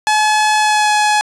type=tone with pitch glide; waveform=sawtooth; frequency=854 to 843.7 Hz; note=G#5 to G#5; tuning=+48 to +27 cents; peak=-7 dBFS; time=0.07-1.21 s; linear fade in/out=0 ms; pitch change=-21 cents; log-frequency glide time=0.59-0.91 s; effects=resampled to 22050 Hz + 8-bit